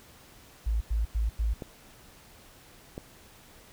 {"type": "tone bursts", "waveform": "sine", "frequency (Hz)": 55, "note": "A1", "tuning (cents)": 0, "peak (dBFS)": -24, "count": 4, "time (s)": [0.66, 1.539], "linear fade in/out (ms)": 10, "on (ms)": 150, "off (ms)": 93}
{"type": "clicks", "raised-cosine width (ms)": 2, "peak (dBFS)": -23, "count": 2, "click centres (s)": [1.622, 2.979]}
{"effects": ["pink hiss -54 dBFS RMS until 3.72 s"]}